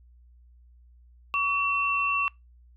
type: tone pair together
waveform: sine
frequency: 1135.4 / 2702 Hz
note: C#6 / E7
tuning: +41 / +42 cents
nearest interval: octave + minor third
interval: 1501 cents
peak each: -26 / -26 dBFS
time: 1.34-2.28 s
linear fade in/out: 0 ms
effects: noise-tail reverb RT60 0.2 s tail -24 dB re dry + added 60 Hz sine -52 dBFS peak until 2.76 s